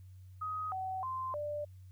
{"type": "tone with pitch steps", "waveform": "sine", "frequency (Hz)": [1257, 755, 1041, 591], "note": ["D#6", "F#5", "C6", "D5"], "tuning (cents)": [17, 35, -9, 11], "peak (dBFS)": -35, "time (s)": [0.41, 1.65], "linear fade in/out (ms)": 10, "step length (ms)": 310, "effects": ["added 93 Hz sine -50 dBFS peak until 1.91 s", "white hiss -75 dBFS RMS until 1.91 s"]}